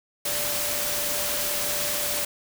sine tone in noise, 587.3 Hz, D5, in tune, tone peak -35 dBFS, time 0.25-2.25 s, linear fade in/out 5 ms, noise white, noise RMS -27 dBFS, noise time 0.25-2.25 s, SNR -11 dB, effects none

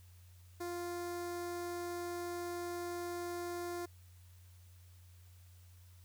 sawtooth tone with notch filter, 349.2 Hz, F4, in tune, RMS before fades -41 dBFS, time 0.6-3.86 s, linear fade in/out 10 ms, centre 2900 Hz, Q 1.2, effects added 89 Hz sine -56 dBFS peak until 6.04 s + white hiss -68 dBFS RMS until 6.04 s

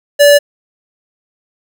square tone, 578 Hz, D5, 28 cents flat, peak -4 dBFS, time 0.19-0.39 s, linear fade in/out 20 ms, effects none

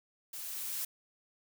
blue noise with level ramp, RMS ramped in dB -43 to -36 dBFS, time 0.33-0.85 s, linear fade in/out 5 ms, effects none

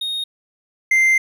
triangle tone pair in turn, 3718 / 2087 Hz, A#7 / C7, -5 / -5 cents, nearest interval minor seventh, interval 1000 cents, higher first, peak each -20 / -10 dBFS, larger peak second, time 0.01-0.24 / 0.91-1.18 s, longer second, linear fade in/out 5 ms, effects none

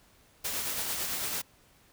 white noise with tremolo, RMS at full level -32 dBFS, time 0.44-1.42 s, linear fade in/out 10 ms, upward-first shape sine, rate 9 Hz, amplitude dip 30%, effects pink hiss -62 dBFS RMS until 1.92 s

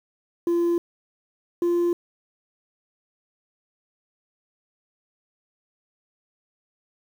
sine tone pair in turn, 342.9 / 346.5 Hz, F4 / F4, -32 / -14 cents, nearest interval unison, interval 18 cents, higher second, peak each -16 dBFS, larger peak neither, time 0.47-0.78 / 1.62-1.93 s, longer neither, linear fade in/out 2 ms, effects tanh soft clip ceiling -18 dBFS + 8-bit

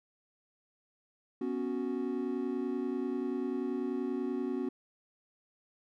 triangle chord, B suspended second, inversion none, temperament equal, 246.9 / 277.2 / 370 Hz, B3 / C#4 / F#4, 0 / 0 / 0 cents, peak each -34 dBFS, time 1.41-4.69 s, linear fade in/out 5 ms, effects none

